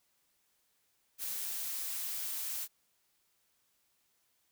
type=noise; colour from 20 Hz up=blue; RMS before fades=-38 dBFS; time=1.18-2.68 s; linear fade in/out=50 ms; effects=white hiss -75 dBFS RMS until 4.51 s